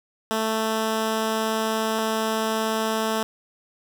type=tone pair in turn; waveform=10% pulse; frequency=220.8 / 220.8 Hz; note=A3 / A3; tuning=+6 / +6 cents; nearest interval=unison; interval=0 cents; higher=neither; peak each=-14 dBFS; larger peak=neither; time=0.31-1.99 / 1.99-3.23 s; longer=first; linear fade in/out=0 ms; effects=none